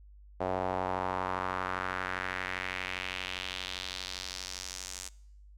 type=tone with band-pass filter sweep; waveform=sawtooth; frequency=92.5 Hz; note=F#2; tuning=in tune; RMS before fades=-36 dBFS; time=0.4-5.09 s; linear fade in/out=10 ms; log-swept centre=660 to 7200 Hz; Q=2.1; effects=noise-tail reverb RT60 0.8 s tail -23 dB re dry + added 50 Hz sine -51 dBFS peak until 5.57 s